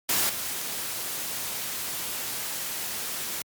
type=noise with level steps; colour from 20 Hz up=white; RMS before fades=-24 / -32 dBFS; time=0.09-3.42 s; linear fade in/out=2 ms; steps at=0.29 s; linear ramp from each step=5 ms; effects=high-pass 80 Hz 12 dB/octave + MP3 96 kbps